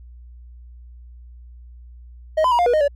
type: tone with pitch steps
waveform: triangle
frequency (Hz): 627 / 1012 / 956 / 704 / 484.1 / 617 / 572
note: D#5 / B5 / A#5 / F5 / B4 / D#5 / D5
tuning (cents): +13 / +42 / +43 / +14 / -35 / -15 / -46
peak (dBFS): -12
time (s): 2.37-2.881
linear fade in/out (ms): 10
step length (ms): 73
effects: added 60 Hz sine -39 dBFS peak until 2.95 s